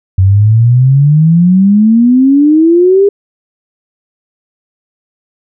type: exponential sweep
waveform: sine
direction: up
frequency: 92.5 to 408.6 Hz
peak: -3 dBFS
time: 0.18-3.09 s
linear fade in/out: 5 ms
effects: none